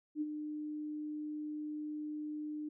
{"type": "tone with ADSR envelope", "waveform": "sine", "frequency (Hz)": 301.8, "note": "D4", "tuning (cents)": 47, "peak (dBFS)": -31, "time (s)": [0.15, 2.69], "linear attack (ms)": 62, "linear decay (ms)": 36, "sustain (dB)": -7, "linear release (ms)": 8, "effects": []}